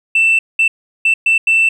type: tone bursts at uneven times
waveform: sine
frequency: 2669 Hz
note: E7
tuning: 21 cents sharp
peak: -7 dBFS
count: 5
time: 0.15-0.39 / 0.59-0.68 / 1.05-1.14 / 1.26-1.38 / 1.47-1.69 s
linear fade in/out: 5 ms
effects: tanh soft clip ceiling -6 dBFS + 8-bit